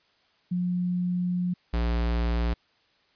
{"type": "tone pair in turn", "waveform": ["sine", "square"], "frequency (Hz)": [178.7, 58.24], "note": ["F3", "A#1"], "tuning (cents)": [40, -1], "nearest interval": "octave + perfect fifth", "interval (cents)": 1941, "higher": "first", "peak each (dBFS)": -24, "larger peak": "neither", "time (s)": [[0.51, 1.54], [1.73, 2.54]], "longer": "first", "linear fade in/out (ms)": 10, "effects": ["white hiss -65 dBFS RMS until 3.15 s", "resampled to 11025 Hz"]}